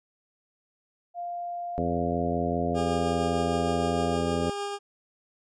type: tone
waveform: sine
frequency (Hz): 698.5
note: F5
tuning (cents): 0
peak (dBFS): -31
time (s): 1.14-4.18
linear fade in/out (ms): 50
type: harmonic tone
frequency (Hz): 85.1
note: F2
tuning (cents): -44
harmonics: 1 / 2 / 3 / 4 / 5 / 6 / 7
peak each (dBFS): -34 / -32 / -31 / -36 / -33 / -35 / -34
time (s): 1.78-4.5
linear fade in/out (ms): 0
type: tone with tremolo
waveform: 20% pulse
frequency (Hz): 405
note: G#4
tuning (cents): -43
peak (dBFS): -24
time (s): 2.74-4.79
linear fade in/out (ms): 50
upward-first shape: triangle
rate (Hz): 6.5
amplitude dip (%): 30
effects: resampled to 22050 Hz